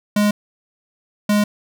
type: tone pair in turn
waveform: square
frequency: 207.6 / 207.6 Hz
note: G#3 / G#3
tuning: 0 / 0 cents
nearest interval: unison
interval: 0 cents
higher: neither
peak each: -14 dBFS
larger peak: neither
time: 0.16-0.31 / 1.29-1.44 s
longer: neither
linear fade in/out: 5 ms
effects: none